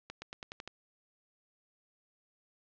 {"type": "accelerating click train", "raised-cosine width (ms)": 0.2, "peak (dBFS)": -24, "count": 7, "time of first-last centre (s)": [0.1, 0.676], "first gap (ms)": 120, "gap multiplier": 0.91, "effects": ["low-pass 5000 Hz 12 dB/octave"]}